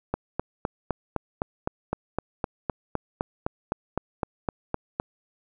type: click train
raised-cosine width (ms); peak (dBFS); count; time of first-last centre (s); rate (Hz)
1; -11; 20; 0.14-4.999; 3.91
effects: none